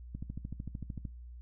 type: click train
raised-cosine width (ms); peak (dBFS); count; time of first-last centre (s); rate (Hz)
5; -27; 13; 0.15-1.052; 13.3
effects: noise-tail reverb RT60 0.2 s tail -20 dB re dry + added 60 Hz sine -45 dBFS peak until 1.41 s